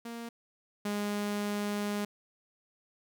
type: tone pair in turn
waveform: sawtooth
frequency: 233.1 / 206 Hz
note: A#3 / G#3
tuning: 0 / -14 cents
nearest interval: major second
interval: 214 cents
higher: first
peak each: -35 / -27 dBFS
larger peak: second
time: 0.05-0.29 / 0.85-2.05 s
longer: second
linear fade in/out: 5 ms
effects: none